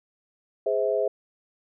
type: chord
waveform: sine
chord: Ab augmented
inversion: none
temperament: just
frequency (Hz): 415.3 / 519.1 / 648.9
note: Ab4 / C5 / E5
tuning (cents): 0 / -14 / -27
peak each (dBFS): -26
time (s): 0.66-1.08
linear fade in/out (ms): 5
effects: none